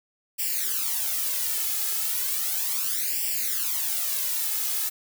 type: noise with flanger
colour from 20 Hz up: blue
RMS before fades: -27 dBFS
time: 0.38-4.9 s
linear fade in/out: 20 ms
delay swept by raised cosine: 0.38 to 2.38 ms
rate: 0.35 Hz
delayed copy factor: +1
effects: none